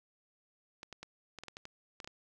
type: clicks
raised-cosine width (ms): 0.2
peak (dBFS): -28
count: 11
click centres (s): 0.831 / 0.927 / 1.03 / 1.387 / 1.436 / 1.483 / 1.569 / 1.654 / 2.002 / 2.045 / 2.075
effects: none